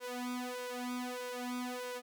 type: tone with flanger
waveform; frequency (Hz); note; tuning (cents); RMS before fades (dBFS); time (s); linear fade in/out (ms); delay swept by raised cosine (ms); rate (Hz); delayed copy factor
sawtooth; 248.1; B3; +8; -40; 0-2.02; 50; 1.9 to 3.2; 1.6; +1
effects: none